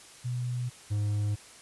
sine / triangle tone pair in turn, 123.47 / 103.83 Hz, B2 / G#2, 0 / 0 cents, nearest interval minor third, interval 300 cents, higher first, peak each -29 / -24 dBFS, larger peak second, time 0.24-0.7 / 0.9-1.36 s, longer neither, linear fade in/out 20 ms, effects white hiss -51 dBFS RMS until 1.61 s + resampled to 24000 Hz

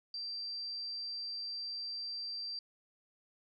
sine tone, 4699 Hz, D8, in tune, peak -38 dBFS, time 0.14-2.59 s, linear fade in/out 2 ms, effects none

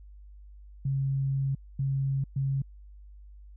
sine tone bursts at uneven times, 136.3 Hz, C#3, 29 cents flat, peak -25 dBFS, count 3, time 0.85-1.55 / 1.79-2.24 / 2.36-2.62 s, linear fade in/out 5 ms, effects added 50 Hz sine -46 dBFS peak until 3.56 s

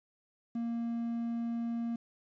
triangle tone with quantisation, 233.1 Hz, A#3, in tune, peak -30 dBFS, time 0.55-1.96 s, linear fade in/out 5 ms, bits 10, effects resampled to 16000 Hz

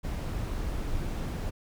brown noise, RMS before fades -32 dBFS, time 0.03-1.51 s, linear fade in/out 20 ms, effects none

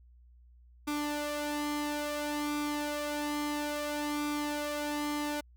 sawtooth tone with flanger, 295.1 Hz, D4, 8 cents sharp, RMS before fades -34 dBFS, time 0.87-5.41 s, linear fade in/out 10 ms, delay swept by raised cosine 0.84 to 2.44 ms, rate 0.59 Hz, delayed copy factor +0.6, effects added 60 Hz sine -55 dBFS peak until 5.56 s

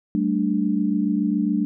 sine chord, G suspended second, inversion none, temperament equal with one note detuned, 192.85 / 220 / 293.7 Hz, G3 / A3 / D4, -28 / 0 / 0 cents, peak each -23 dBFS, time 0.15-1.65 s, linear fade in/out 0 ms, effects none

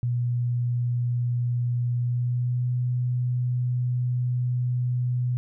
sine tone with pitch glide, 121.4 to 123.88 Hz, B2 to B2, -29 to +6 cents, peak -22 dBFS, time 0.03-5.37 s, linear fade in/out 0 ms, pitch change +35 cents, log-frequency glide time 1.96-2.69 s, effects none

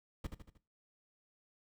brown noise with echo, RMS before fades -38 dBFS, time 0.24-0.27 s, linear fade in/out 5 ms, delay 77 ms, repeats 4, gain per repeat -6 dB, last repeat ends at 0.578 s, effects noise-tail reverb RT60 0.3 s tail -17 dB re dry

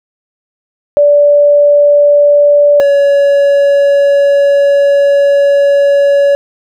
sine / triangle tone pair in turn, 581 / 564.5 Hz, D5 / C#5, -19 / +31 cents, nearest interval unison, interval 50 cents, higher first, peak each -3 dBFS, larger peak neither, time 0.97-2.8 / 2.8-6.35 s, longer second, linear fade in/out 0 ms, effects none

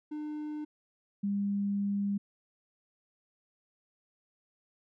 triangle / sine tone pair in turn, 301.6 / 201 Hz, D4 / G3, +46 / +44 cents, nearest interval perfect fifth, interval 702 cents, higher first, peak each -33 / -28 dBFS, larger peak second, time 0.11-0.65 / 1.23-2.18 s, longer second, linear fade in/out 10 ms, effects none

